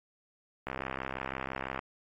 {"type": "click train", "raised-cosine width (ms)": 0.5, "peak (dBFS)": -20, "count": 75, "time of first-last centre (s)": [0.67, 1.791], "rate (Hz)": 66, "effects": ["AAC 32 kbps"]}